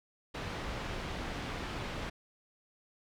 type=low-pass noise; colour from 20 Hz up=pink; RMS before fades=-39 dBFS; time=0.34-2.1 s; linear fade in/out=10 ms; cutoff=3500 Hz; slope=12 dB/octave; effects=none